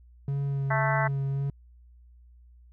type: tone with vibrato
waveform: triangle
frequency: 138.59 Hz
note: C#3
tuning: in tune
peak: -24 dBFS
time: 0.28-1.5 s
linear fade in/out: 2 ms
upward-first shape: sine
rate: 1.8 Hz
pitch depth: 19 cents each way
type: harmonic tone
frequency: 220 Hz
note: A3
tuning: in tune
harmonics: 3 / 4 / 5 / 6 / 7 / 8 / 9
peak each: -30 / -30 / -33 / -35 / -32 / -36 / -33 dBFS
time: 0.7-1.08 s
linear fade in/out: 10 ms
effects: added 60 Hz sine -51 dBFS peak until 2.72 s